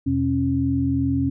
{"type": "tone cluster", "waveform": "sine", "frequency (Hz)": [83.1, 125.8, 272.5], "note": ["E2", "B2", "C#4"], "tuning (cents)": [15, 32, -29], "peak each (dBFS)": [-26, -25, -20], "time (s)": [0.06, 1.3], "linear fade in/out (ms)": 10, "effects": []}